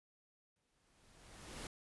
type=noise with exponential growth; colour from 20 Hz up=pink; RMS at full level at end=-45 dBFS; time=0.56-1.67 s; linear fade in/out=2 ms; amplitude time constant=240 ms; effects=resampled to 24000 Hz